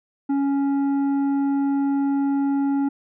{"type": "tone with tanh clipping", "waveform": "triangle", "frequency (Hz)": 278.2, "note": "C#4", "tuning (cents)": 6, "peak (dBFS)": -20, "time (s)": [0.29, 2.89], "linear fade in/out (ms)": 10, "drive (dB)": 12, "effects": []}